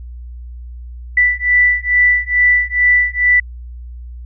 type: beating tone pair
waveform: sine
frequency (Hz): 1974 / 1976.3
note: B6 / B6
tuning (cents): -1 / +1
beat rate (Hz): 2.3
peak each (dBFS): -13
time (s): 1.17-3.4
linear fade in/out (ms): 5
effects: added 60 Hz sine -28 dBFS peak until 4.25 s